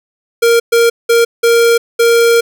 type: tone bursts at uneven times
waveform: square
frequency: 466.2 Hz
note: A#4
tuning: in tune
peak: -7 dBFS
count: 5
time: 0.42-0.6 / 0.72-0.9 / 1.09-1.25 / 1.43-1.78 / 1.99-2.41 s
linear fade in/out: 10 ms
effects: none